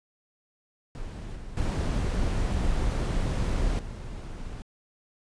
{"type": "noise with level steps", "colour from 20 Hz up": "brown", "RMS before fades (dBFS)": [-37, -40, -26, -37], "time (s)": [0.95, 4.62], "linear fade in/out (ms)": 0, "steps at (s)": [1.36, 1.57, 3.79], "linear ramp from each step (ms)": 2, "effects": ["resampled to 22050 Hz"]}